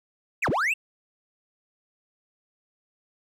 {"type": "linear two-way sweep", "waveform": "triangle", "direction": "down then up", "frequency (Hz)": [2794, 82.41, 2794], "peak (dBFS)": -20, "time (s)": [0.42, 0.74], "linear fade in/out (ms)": 10, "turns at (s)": 0.49, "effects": []}